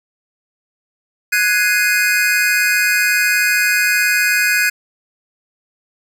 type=chord; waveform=square; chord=Ab dominant seventh; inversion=third; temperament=equal; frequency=1480 / 1661.2 / 2093 / 2489 Hz; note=Gb6 / Ab6 / C7 / Eb7; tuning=0 / 0 / 0 / 0 cents; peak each=-19 / -18 / -23 / -18 dBFS; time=1.32-4.7 s; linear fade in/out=10 ms; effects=none